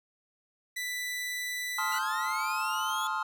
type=tone; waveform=sawtooth; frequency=1982 Hz; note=B6; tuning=6 cents sharp; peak=-29 dBFS; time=0.76-1.99 s; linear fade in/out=10 ms
type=chord; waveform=triangle; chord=F dominant seventh; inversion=first; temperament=just; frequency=873.1 / 1047.7 / 1257.2 / 1396.9 Hz; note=A5 / C6 / Eb6 / F6; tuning=-14 / +2 / +18 / 0 cents; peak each=-33 dBFS; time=1.78-3.23 s; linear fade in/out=5 ms
type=linear sweep; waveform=sawtooth; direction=up; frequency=1396.9 to 3429 Hz; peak=-33 dBFS; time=1.92-3.07 s; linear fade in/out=0 ms
effects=none